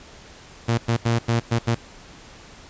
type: tone bursts at uneven times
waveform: sawtooth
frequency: 116.54 Hz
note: A#2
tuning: in tune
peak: -14 dBFS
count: 6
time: 0.68-0.78 / 0.88-0.97 / 1.05-1.19 / 1.28-1.4 / 1.51-1.59 / 1.67-1.75 s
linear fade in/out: 10 ms
effects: pink hiss -45 dBFS RMS until 2.69 s + resampled to 16000 Hz